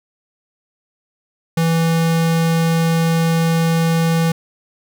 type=tone; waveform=square; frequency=164.81 Hz; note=E3; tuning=in tune; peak=-14 dBFS; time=1.57-4.32 s; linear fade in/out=5 ms; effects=none